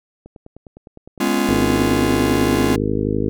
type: click train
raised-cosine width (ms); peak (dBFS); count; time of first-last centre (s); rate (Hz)
2; -26; 17; 0.26-1.891; 9.81
type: chord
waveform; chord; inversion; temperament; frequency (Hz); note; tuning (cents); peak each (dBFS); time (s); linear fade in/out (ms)
45% pulse; C# dominant seventh; second; just; 207.9 / 249.5 / 277.2 / 346.5; G#3 / B3 / C#4 / E#4; +2 / +18 / 0 / -14; -22; 1.2-2.76; 5
type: harmonic tone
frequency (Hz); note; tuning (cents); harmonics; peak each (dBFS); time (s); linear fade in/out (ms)
51.91; G#1; 0; 1 / 2 / 3 / 4 / 5 / 6 / 7 / 8 / 9; -28 / -25 / -28 / -26 / -24 / -25 / -29 / -25 / -27; 1.49-3.29; 0
effects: none